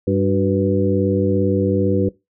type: harmonic tone with a mistuned harmonic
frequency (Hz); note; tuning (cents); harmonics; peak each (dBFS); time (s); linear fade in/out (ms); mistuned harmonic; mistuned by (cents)
98.1; G2; +2; 1 / 2 / 3 / 4 / 5; -21 / -21 / -21 / -21 / -21; 0.07-2.09; 5; 4; -71
effects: noise-tail reverb RT60 0.2 s tail -20 dB re dry